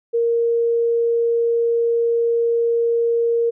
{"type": "tone", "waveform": "sine", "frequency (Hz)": 466.2, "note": "A#4", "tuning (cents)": 0, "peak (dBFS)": -15, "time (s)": [0.13, 3.51], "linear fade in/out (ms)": 20, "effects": []}